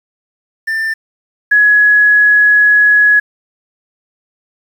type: tone pair in turn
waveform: triangle / sine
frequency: 1785 / 1681.7 Hz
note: A6 / G#6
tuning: +24 / +21 cents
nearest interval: minor second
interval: 103 cents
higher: first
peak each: -12 / -5 dBFS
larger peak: second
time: 0.67-0.94 / 1.51-3.2 s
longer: second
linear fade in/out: 10 ms
effects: 7-bit